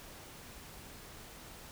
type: silence
effects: pink hiss -51 dBFS RMS until 1.71 s